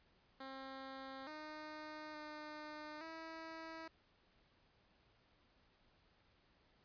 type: tone with pitch steps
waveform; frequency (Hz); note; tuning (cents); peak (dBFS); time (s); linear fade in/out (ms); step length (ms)
10% pulse; 267.1 / 306.7 / 303.1 / 324.2; C4 / D#4 / D#4 / E4; +36 / -25 / -45 / -29; -40; 0.4-3.88; 5; 870
effects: pink hiss -73 dBFS RMS until 6.84 s + resampled to 11025 Hz